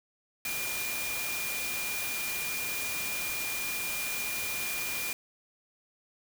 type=tone in noise; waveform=sine; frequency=2412 Hz; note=D7; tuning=46 cents sharp; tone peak=-35 dBFS; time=0.45-5.13 s; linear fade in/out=2 ms; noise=white; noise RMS=-35 dBFS; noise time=0.45-5.13 s; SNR=-3 dB; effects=none